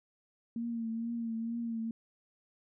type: tone with vibrato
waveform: sine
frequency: 230 Hz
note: A#3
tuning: 23 cents flat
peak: -33 dBFS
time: 0.56-1.91 s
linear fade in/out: 2 ms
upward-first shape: triangle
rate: 2.2 Hz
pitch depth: 45 cents each way
effects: none